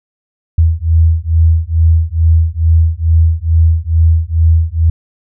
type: beating tone pair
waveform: sine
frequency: 80.5 / 82.8 Hz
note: E2 / E2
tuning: -41 / +8 cents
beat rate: 2.3 Hz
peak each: -10 dBFS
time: 0.58-4.9 s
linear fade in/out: 5 ms
effects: none